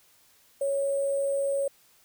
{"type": "tone with sample-and-hold", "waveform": "sine", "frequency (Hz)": 554.4, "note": "C#5", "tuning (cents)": 0, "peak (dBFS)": -24, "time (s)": [0.61, 1.68], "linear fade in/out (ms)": 5, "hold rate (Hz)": 8820, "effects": ["white hiss -61 dBFS RMS until 2.04 s"]}